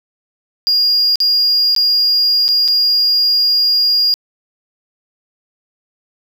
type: tone with dropouts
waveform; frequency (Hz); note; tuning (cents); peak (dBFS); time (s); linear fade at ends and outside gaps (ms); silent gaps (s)
sine; 4839; D#8; -49; -8; 0.67-4.14; 0; 1.157-1.203 / 1.75-1.763 / 2.481-2.488 / 2.679-2.684
effects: tanh soft clip ceiling -8 dBFS + 7-bit